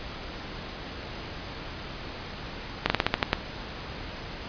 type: slowing click train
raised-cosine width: 0.3 ms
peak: -4 dBFS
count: 8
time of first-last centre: 2.86-3.331 s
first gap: 40 ms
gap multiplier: 1.17
effects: pink hiss -38 dBFS RMS until 4.48 s + resampled to 11025 Hz